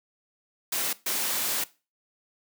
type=noise bursts at uneven times; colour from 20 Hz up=white; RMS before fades=-28 dBFS; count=2; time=0.72-0.93 / 1.06-1.64 s; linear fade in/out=5 ms; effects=noise-tail reverb RT60 0.3 s tail -19 dB re dry + high-pass 200 Hz 12 dB/octave